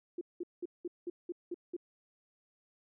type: tone bursts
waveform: sine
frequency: 350 Hz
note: F4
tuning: 4 cents sharp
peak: -35 dBFS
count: 8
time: 0.18-1.766 s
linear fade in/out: 5 ms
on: 32 ms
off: 190 ms
effects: none